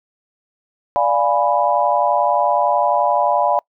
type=chord; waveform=sine; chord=D diminished seventh; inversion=none; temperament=equal; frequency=587.3 / 698.5 / 830.6 / 987.8 Hz; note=D5 / F5 / Ab5 / Cb6; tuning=0 / 0 / 0 / 0 cents; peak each=-19 dBFS; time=0.96-3.59 s; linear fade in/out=0 ms; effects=noise-tail reverb RT60 0.1 s tail -26 dB re dry